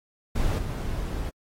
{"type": "noise with level steps", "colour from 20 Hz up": "brown", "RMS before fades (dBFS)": [-24, -30], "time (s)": [0.35, 1.3], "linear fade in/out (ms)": 10, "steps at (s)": 0.58, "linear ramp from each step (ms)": 10, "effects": ["AAC 48 kbps"]}